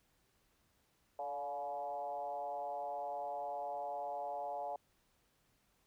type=tone with frequency modulation; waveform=sine; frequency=712 Hz; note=F5; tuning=33 cents sharp; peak=-38 dBFS; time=1.19-4.76 s; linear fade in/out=2 ms; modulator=138 Hz; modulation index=1.2; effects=pink hiss -75 dBFS RMS until 5.86 s